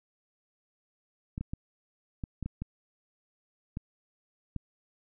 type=clicks; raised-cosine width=5 ms; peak=-22 dBFS; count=9; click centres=1.379 / 1.41 / 1.535 / 2.238 / 2.427 / 2.46 / 2.62 / 3.771 / 4.563 s; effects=none